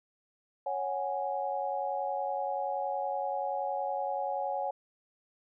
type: chord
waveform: sine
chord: C# suspended fourth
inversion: none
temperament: equal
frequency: 554.4 / 740 / 830.6 Hz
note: C#5 / F#5 / G#5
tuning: 0 / 0 / 0 cents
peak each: -35 / -35 / -34 dBFS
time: 0.66-4.71 s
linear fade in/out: 5 ms
effects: none